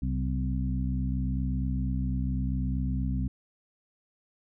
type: harmonic tone with a mistuned harmonic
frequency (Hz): 64.4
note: C2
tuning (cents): -27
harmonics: 1 / 2 / 3 / 4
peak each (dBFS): -29 / -32 / -34 / -35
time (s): 0.02-3.28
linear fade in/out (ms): 5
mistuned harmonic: 2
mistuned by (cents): +48
effects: none